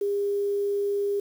sine tone with quantisation, 404 Hz, G#4, 48 cents flat, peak -23 dBFS, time 0.01-1.2 s, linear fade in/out 5 ms, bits 8, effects none

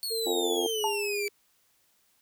sawtooth exponential sweep, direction down, 4435 to 2300 Hz, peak -28 dBFS, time 0.03-1.28 s, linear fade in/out 0 ms
sine tone with pitch glide, 451.2 to 409 Hz, A4 to G#4, +44 to -26 cents, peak -30 dBFS, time 0.1-1.29 s, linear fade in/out 20 ms, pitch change -170 cents, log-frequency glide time 0.71-0.87 s
harmonic tone, 87.31 Hz, F2, in tune, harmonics 3 / 4 / 5 / 6 / 7 / 8 / 9 / 10, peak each -39 / -30 / -36 / -41 / -44 / -39 / -38 / -44 dBFS, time 0.26-0.67 s, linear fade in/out 5 ms
sine tone with exponential decay, 880 Hz, A5, in tune, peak -23 dBFS, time 0.84-1.14 s, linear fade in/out 1 ms, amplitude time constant 65 ms
effects white hiss -68 dBFS RMS until 2.21 s

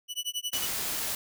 sawtooth tone with tremolo, 2960 Hz, F#7, in tune, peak -25 dBFS, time 0.08-0.68 s, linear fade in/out 50 ms, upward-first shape sine, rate 11 Hz, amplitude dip 100%
white noise, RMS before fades -32 dBFS, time 0.53-1.15 s, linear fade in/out 2 ms
effects none

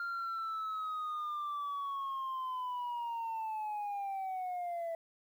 sine linear sweep, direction down, 1396.9 to 659.3 Hz, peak -33 dBFS, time 0-4.95 s, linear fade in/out 2 ms, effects tanh soft clip ceiling -34 dBFS + 11-bit

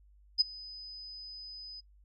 sine tone with ADSR envelope, 5010 Hz, D#8, 11 cents sharp, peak -19 dBFS, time 0.38-1.81 s, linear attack 28 ms, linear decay 15 ms, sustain -24 dB, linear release 17 ms, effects noise-tail reverb RT60 0.1 s tail -21 dB re dry + added 50 Hz sine -58 dBFS peak until 2.04 s

